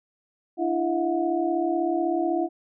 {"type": "tone cluster", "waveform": "sine", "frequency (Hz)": [300.9, 337, 650, 722], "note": ["D4", "E4", "E5", "F#5"], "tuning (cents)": [42, 38, -24, -43], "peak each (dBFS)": [-30, -24, -31, -28], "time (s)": [0.57, 2.49], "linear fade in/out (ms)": 50, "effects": []}